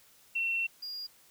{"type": "tone pair in turn", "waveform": ["sine", "triangle"], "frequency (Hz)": [2712, 4832], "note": ["E7", "D8"], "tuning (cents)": [49, 48], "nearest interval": "minor seventh", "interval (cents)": 999, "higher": "second", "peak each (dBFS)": [-28, -36], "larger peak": "first", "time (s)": [[0.35, 0.67], [0.82, 1.07]], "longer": "first", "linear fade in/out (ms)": 10, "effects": ["white hiss -61 dBFS RMS until 1.3 s"]}